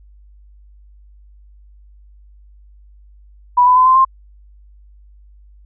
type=tone with pitch steps; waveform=sine; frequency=983 / 1000.8 / 1018.8 / 1037.2 / 1056 Hz; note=B5 / B5 / C6 / C6 / C6; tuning=-8 / +23 / -46 / -15 / +16 cents; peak=-7 dBFS; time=3.57-4.05 s; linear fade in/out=10 ms; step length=96 ms; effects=added 50 Hz sine -42 dBFS peak until 5.65 s